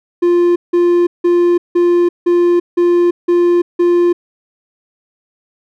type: tone bursts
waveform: triangle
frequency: 349.2 Hz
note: F4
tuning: in tune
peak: -6 dBFS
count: 8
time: 0.22-4.13 s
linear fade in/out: 10 ms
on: 340 ms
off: 170 ms
effects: none